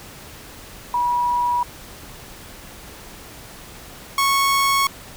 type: tone pair in turn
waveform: sine / sawtooth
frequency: 969 / 1103.3 Hz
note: B5 / C#6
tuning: -33 / -9 cents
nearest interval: major second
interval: 224 cents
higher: second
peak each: -17 / -12 dBFS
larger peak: second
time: 0.94-1.63 / 4.18-4.87 s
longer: neither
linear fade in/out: 2 ms
effects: pink hiss -40 dBFS RMS until 5.16 s